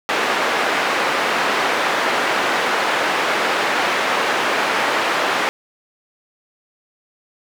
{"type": "band-pass noise", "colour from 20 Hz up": "white", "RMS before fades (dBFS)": -19, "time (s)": [0.09, 5.49], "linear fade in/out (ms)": 0, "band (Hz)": [350, 1800], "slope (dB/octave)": 12, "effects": []}